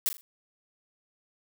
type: noise with echo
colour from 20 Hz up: blue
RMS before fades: -26 dBFS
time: 0.06-0.09 s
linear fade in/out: 0 ms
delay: 40 ms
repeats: 3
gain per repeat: -10 dB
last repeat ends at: 0.21 s
effects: none